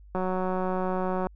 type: click train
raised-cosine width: 1 ms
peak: -16 dBFS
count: 208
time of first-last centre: 0.15-1.269 s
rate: 185 Hz
effects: added 50 Hz sine -47 dBFS peak until 1.35 s